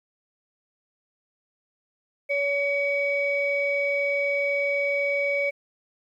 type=tone pair together; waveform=sine; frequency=566 / 2264 Hz; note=C#5 / C#7; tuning=+36 / +36 cents; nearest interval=2 octaves; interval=2400 cents; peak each=-24 dBFS; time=2.29-5.51 s; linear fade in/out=20 ms; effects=tanh soft clip ceiling -15 dBFS + 10-bit